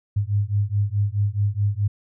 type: beating tone pair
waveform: sine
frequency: 100 / 104.7 Hz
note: G2 / G#2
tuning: +35 / +15 cents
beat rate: 4.7 Hz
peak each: -22 dBFS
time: 0.16-1.88 s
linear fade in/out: 10 ms
effects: none